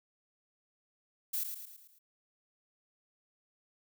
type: noise with echo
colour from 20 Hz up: violet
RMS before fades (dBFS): -34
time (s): 1.33-1.44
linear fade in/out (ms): 10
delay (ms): 110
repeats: 5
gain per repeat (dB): -6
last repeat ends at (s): 1.99
effects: none